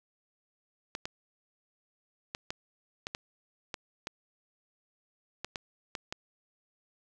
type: clicks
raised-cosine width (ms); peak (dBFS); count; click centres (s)
0.2; -18; 12; 0.951 / 1.055 / 2.349 / 2.505 / 3.069 / 3.149 / 3.742 / 4.071 / 5.446 / 5.558 / 5.952 / 6.125
effects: none